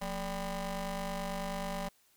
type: ring-modulated tone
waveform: 20% pulse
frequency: 203.3 Hz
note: G#3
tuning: 37 cents flat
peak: -27 dBFS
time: 0.01-1.89 s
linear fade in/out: 10 ms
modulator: 382 Hz
effects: white hiss -68 dBFS RMS until 2.16 s